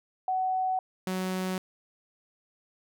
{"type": "tone pair in turn", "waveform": ["sine", "sawtooth"], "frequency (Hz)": [749, 186.06], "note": ["F#5", "F#3"], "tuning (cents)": [21, 10], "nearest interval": "2 octaves", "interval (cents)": 2411, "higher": "first", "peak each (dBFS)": -25, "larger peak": "neither", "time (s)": [[0.28, 0.79], [1.07, 1.58]], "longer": "neither", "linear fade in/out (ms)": 2, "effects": []}